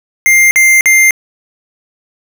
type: tone bursts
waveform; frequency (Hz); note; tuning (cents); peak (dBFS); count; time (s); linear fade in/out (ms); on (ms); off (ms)
square; 2100; C7; +6; -5; 3; 0.26-1.108; 0; 250; 49
effects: none